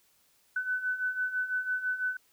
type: beating tone pair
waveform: sine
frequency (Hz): 1500 / 1506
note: F#6 / F#6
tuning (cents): +23 / +30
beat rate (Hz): 6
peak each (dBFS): -35 / -30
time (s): 0.56-2.17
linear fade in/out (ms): 5
effects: white hiss -67 dBFS RMS until 2.32 s